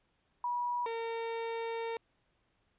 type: tone pair in turn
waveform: sine / 30% pulse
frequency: 970 / 457.8 Hz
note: B5 / A#4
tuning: -31 / -31 cents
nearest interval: octave + minor second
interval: 1300 cents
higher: first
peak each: -31 / -32 dBFS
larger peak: first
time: 0.44-0.86 / 0.86-1.97 s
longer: second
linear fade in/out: 2 ms
effects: pink hiss -75 dBFS RMS until 2.78 s + resampled to 8000 Hz